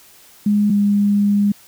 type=tone pair in turn; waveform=sine; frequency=206.8 / 203.6 Hz; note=G#3 / G#3; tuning=-7 / -34 cents; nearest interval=unison; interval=27 cents; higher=first; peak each=-12 dBFS; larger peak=neither; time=0.46-0.7 / 0.7-1.52 s; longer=second; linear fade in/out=5 ms; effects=white hiss -47 dBFS RMS until 1.67 s